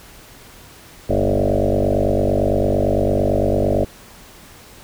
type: tone with frequency modulation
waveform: sine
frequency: 328.7 Hz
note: E4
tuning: 5 cents flat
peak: -14 dBFS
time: 1.09-3.85 s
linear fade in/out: 10 ms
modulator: 48.9 Hz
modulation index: 6.6
effects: pink hiss -43 dBFS RMS until 4.83 s